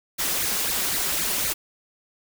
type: noise with flanger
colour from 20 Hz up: white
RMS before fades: -25 dBFS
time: 0.18-1.54 s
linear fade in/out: 20 ms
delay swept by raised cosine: 0.45 to 5.55 ms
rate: 3.9 Hz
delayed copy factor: +0.9
effects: none